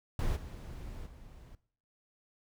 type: noise with level steps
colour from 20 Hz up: brown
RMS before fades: -32 / -44 / -52 dBFS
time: 0.19-1.55 s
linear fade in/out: 2 ms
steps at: 0.35 / 1.05 s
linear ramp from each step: 20 ms
effects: noise-tail reverb RT60 0.5 s tail -17 dB re dry